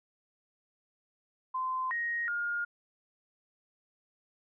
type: tone with pitch steps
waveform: sine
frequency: 1033 / 1876 / 1419 Hz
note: C6 / A#6 / F6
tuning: -22 / +11 / +27 cents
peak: -30 dBFS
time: 1.54-2.65 s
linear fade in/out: 10 ms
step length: 370 ms
effects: none